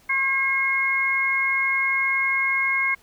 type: harmonic tone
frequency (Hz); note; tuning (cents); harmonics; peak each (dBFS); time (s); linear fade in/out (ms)
539; C#5; -49; 2 / 3 / 4; -28 / -29 / -20; 0.09-2.95; 10
effects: pink hiss -56 dBFS RMS until 3.02 s